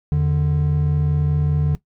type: tone pair together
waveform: triangle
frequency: 83.17 / 148.2 Hz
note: E2 / D3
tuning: +16 / +16 cents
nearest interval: minor seventh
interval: 1000 cents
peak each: -19 / -14 dBFS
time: 0.12-1.75 s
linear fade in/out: 0 ms
effects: noise-tail reverb RT60 0.1 s tail -17 dB re dry + tanh soft clip ceiling -6 dBFS